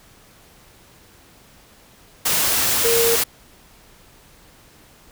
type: tone in noise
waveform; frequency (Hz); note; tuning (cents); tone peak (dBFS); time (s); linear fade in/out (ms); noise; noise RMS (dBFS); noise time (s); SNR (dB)
sine; 463.3; A#4; -11; -17; 2.84-3.16; 10; white; -19; 2.25-3.24; -1
effects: pink hiss -50 dBFS RMS until 5.11 s